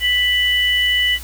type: tone pair together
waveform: sine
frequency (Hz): 1975.5 / 2969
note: B6 / F#7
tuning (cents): 0 / +5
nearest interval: perfect fifth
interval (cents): 705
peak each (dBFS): -17 / -16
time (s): 0-1.19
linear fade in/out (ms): 50
effects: added 60 Hz sine -32 dBFS peak until 1.23 s + white hiss -37 dBFS RMS until 1.23 s